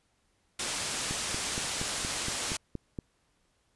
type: low-pass noise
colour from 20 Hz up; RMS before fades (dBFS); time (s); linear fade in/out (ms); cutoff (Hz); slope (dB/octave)
white; -34; 0.59-2.57; 5; 9400; 24
type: click train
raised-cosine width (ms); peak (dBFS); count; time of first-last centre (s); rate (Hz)
3; -22; 9; 1.11-2.988; 4.26
effects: pink hiss -72 dBFS RMS until 3.75 s + resampled to 24000 Hz